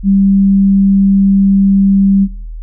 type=tone; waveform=sine; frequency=196 Hz; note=G3; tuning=in tune; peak=-6 dBFS; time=0.03-2.28 s; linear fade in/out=50 ms; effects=noise-tail reverb RT60 0.5 s tail -22 dB re dry + added 40 Hz sine -22 dBFS peak until 2.62 s